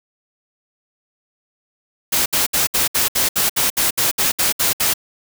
white noise bursts, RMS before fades -17 dBFS, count 14, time 2.12-4.938 s, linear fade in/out 10 ms, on 140 ms, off 66 ms, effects none

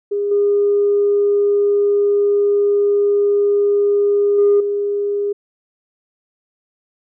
sine tone with level steps, 407.1 Hz, G#4, 35 cents flat, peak -16 / -11 / -8 / -16 dBFS, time 0.11-5.33 s, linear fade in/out 10 ms, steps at 0.31 / 4.38 / 4.6 s, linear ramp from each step 5 ms, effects tanh soft clip ceiling -6 dBFS

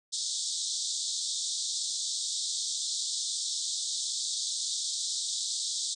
pink band-pass noise, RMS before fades -33 dBFS, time 0.12-5.95 s, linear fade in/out 20 ms, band 3500 to 8600 Hz, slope 96 dB/octave, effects none

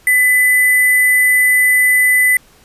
sine tone with sample-and-hold, 2003 Hz, B6, 24 cents sharp, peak -8 dBFS, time 0.07-2.37 s, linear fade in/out 2 ms, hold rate 11025 Hz, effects pink hiss -48 dBFS RMS until 2.64 s + resampled to 32000 Hz

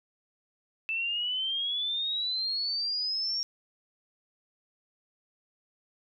sine exponential sweep, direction up, 2637 to 5588 Hz, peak -28 dBFS, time 0.89-3.43 s, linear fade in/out 0 ms, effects none

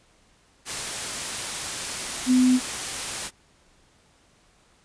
sine tone in noise, 253.7 Hz, B3, 47 cents sharp, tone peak -15 dBFS, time 2.26-2.6 s, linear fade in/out 50 ms, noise white, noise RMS -30 dBFS, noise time 0.65-3.31 s, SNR +12 dB, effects pink hiss -60 dBFS RMS until 4.84 s + resampled to 22050 Hz

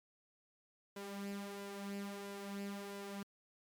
sawtooth tone with flanger, 200 Hz, G3, 35 cents sharp, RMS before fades -45 dBFS, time 0.96-3.23 s, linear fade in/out 5 ms, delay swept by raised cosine 2 to 4.6 ms, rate 1.5 Hz, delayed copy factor +0.55, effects MP3 96 kbps

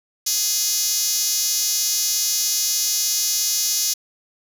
5% pulse tone with high-pass filter, 416.8 Hz, G#4, 6 cents sharp, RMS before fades -21 dBFS, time 0.26-3.94 s, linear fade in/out 10 ms, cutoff 6600 Hz, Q 2.8, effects 7-bit

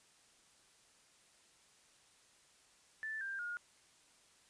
sine tone with pitch steps, 1760 / 1586.2 / 1429.6 Hz, A6 / G6 / F6, 0 / +20 / +40 cents, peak -39 dBFS, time 3.03-3.57 s, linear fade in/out 0 ms, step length 180 ms, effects white hiss -67 dBFS RMS until 4.49 s + resampled to 22050 Hz

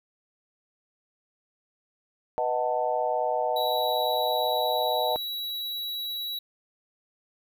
sine chord, B dominant seventh, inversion none, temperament equal with one note detuned, 493.9 / 622.3 / 740 / 885.6 Hz, B4 / D#5 / F#5 / A5, 0 / 0 / 0 / +11 cents, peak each -31 / -28 / -29 / -30 dBFS, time 2.38-5.16 s, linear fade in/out 0 ms
square tone, 3903 Hz, B7, 21 cents flat, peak -31 dBFS, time 3.56-6.39 s, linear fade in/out 5 ms
effects none

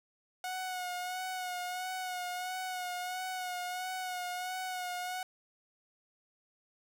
sawtooth tone with vibrato, 731 Hz, F#5, 21 cents flat, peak -32 dBFS, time 0.44-5.23 s, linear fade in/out 2 ms, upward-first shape sine, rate 1.5 Hz, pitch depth 34 cents each way, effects none

